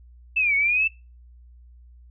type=linear two-way sweep; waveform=sine; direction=down then up; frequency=2669 to 2199 to 2669 Hz; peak=-18 dBFS; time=0.36-0.88 s; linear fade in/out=10 ms; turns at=0.55 s; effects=noise-tail reverb RT60 0.3 s tail -24 dB re dry + added 60 Hz sine -46 dBFS peak until 2.1 s